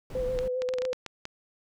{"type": "noise", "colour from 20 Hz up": "brown", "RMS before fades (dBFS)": -37, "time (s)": [0.1, 0.48], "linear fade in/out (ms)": 2}
{"type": "tone with vibrato", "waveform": "sine", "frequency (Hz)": 507, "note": "B4", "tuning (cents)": 45, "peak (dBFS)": -27, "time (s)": [0.15, 0.93], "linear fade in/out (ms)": 2, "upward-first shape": "sine", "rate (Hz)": 7.4, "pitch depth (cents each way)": 27}
{"type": "clicks", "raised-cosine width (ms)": 0.2, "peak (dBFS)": -19, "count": 10, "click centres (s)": [0.389, 0.62, 0.689, 0.738, 0.785, 0.82, 0.852, 0.931, 1.063, 1.254]}
{"effects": []}